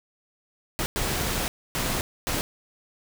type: noise bursts at uneven times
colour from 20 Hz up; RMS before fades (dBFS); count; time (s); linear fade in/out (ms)
pink; -27; 4; 0.79-0.86 / 0.96-1.48 / 1.75-2.01 / 2.27-2.41; 0
effects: none